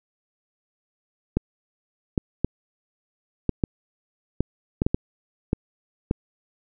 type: clicks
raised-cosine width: 3 ms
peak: -7 dBFS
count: 11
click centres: 1.37 / 2.178 / 2.446 / 3.493 / 3.638 / 4.406 / 4.819 / 4.865 / 4.945 / 5.531 / 6.111 s
effects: none